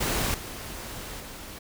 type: noise with level steps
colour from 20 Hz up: pink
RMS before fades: -27 / -38 / -41 dBFS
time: 0-1.59 s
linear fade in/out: 10 ms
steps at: 0.34 / 1.2 s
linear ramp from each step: 2 ms
effects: none